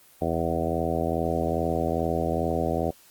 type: harmonic tone with a mistuned harmonic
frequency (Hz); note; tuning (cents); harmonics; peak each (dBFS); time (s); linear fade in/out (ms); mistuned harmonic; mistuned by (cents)
82.41; E2; 0; 1 / 2 / 3 / 4 / 5 / 6 / 7 / 8 / 9; -32 / -32 / -32 / -32 / -32 / -32 / -32 / -32 / -32; 0.21-2.91; 10; 1; -24
effects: white hiss -55 dBFS RMS until 3.1 s + Opus 24 kbps